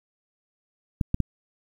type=clicks; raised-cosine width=5 ms; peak=-10 dBFS; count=3; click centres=1.012 / 1.144 / 1.203 s; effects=8-bit